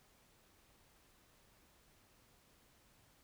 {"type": "silence", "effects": ["pink hiss -69 dBFS RMS until 3.23 s"]}